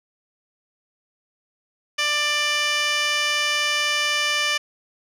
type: tone with band-pass filter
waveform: 15% pulse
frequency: 592 Hz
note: D5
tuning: 14 cents sharp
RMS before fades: -22 dBFS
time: 1.98-4.58 s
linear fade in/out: 10 ms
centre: 3600 Hz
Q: 1.9
effects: none